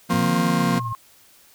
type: chord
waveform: 40% pulse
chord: F suspended fourth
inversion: none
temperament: just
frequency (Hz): 174.61 / 232.8 / 261.9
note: F3 / Bb3 / C4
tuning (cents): 0 / -2 / +2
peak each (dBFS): -21 / -22 / -26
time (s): 0.09-0.8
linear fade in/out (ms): 20
type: tone with tremolo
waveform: sine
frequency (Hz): 1072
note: C6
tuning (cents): +42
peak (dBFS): -25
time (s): 0.1-0.95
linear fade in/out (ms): 0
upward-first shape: sine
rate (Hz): 16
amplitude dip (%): 55
type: linear two-way sweep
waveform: sine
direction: up then down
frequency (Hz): 100 to 163.2 to 109.6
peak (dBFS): -27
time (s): 0.13-0.93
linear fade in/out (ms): 5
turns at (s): 0.38
effects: white hiss -53 dBFS RMS until 1.54 s